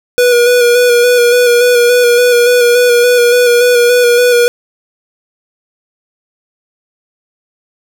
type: tone with vibrato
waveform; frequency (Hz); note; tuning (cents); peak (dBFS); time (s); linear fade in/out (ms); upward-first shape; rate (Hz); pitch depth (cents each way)
square; 485.2; B4; -31; -6; 0.18-4.48; 0; square; 3.5; 22
effects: none